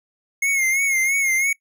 square tone with vibrato, 2155 Hz, C#7, 49 cents flat, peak -18 dBFS, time 0.42-1.53 s, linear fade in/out 5 ms, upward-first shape sine, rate 3 Hz, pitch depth 62 cents each way, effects noise-tail reverb RT60 0.1 s tail -21 dB re dry

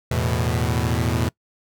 sawtooth chord, E suspended fourth, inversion none, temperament equal, 82.41 / 110 / 123.47 Hz, E2 / A2 / B2, 0 / 0 / 0 cents, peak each -20 dBFS, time 0.11-1.29 s, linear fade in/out 5 ms, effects noise-tail reverb RT60 0.1 s tail -23 dB re dry

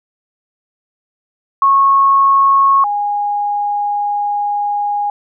sine tone pair in turn, 1097 / 821.8 Hz, C#6 / G#5, -18 / -18 cents, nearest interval perfect fourth, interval 500 cents, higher first, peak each -7 / -14 dBFS, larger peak first, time 1.62-2.84 / 2.84-5.1 s, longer second, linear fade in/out 2 ms, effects none

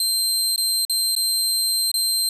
25% pulse tone with dropouts, 4142 Hz, C8, 18 cents flat, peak -14 dBFS, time 0-2.29 s, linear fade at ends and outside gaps 2 ms, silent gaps 0.561-0.578 / 0.851-0.896 / 1.152-1.163 / 1.916-1.94 s, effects none

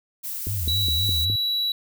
violet noise, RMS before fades -31 dBFS, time 0.23-1.26 s, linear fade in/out 20 ms
click train, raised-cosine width 3 ms, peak -20 dBFS, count 5, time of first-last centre 0.47-1.3 s, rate 4.82 Hz
sine tone with vibrato, 90.1 Hz, F#2, 45 cents flat, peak -25 dBFS, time 0.47-1.36 s, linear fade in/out 5 ms, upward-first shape sine, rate 3.8 Hz, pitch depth 250 cents each way
triangle tone, 3918 Hz, B7, 15 cents flat, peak -20 dBFS, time 0.68-1.72 s, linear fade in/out 2 ms
effects none

